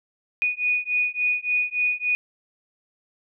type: beating tone pair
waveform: sine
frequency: 2469 / 2472.5 Hz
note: D#7 / D#7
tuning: -14 / -12 cents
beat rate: 3.5 Hz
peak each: -24 dBFS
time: 0.42-2.15 s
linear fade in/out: 0 ms
effects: none